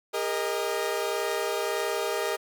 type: chord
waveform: sawtooth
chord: Ab suspended second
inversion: none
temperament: equal with one note detuned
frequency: 404.6 / 466.2 / 622.3 Hz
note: Ab4 / Bb4 / Eb5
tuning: -45 / 0 / 0 cents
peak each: -27 / -27 / -28 dBFS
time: 0.13-2.37 s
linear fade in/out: 20 ms
effects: none